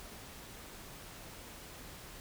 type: silence
effects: pink hiss -50 dBFS RMS until 2.2 s